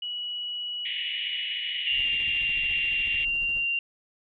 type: tone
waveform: sine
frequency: 2929 Hz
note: F#7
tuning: 18 cents flat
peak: -30 dBFS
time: 0.02-2.05 s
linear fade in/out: 5 ms
type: band-pass noise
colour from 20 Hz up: white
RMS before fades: -35 dBFS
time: 0.85-3.25 s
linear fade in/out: 5 ms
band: 1900 to 3400 Hz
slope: 96 dB/octave
type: tone with pitch glide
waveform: sine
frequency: 2794 to 2773 Hz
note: F7 to F7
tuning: 0 to -13 cents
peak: -24 dBFS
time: 1.87-3.79 s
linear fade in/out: 2 ms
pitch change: -13 cents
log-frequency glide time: 2.01-2.55 s
type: noise with tremolo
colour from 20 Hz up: brown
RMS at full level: -42 dBFS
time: 1.91-3.66 s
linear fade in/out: 50 ms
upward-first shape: triangle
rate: 14 Hz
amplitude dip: 75%
effects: none